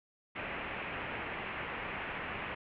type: low-pass noise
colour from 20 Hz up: white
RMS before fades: -40 dBFS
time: 0.35-2.55 s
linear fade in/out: 10 ms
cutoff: 2700 Hz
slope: 48 dB/octave
effects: none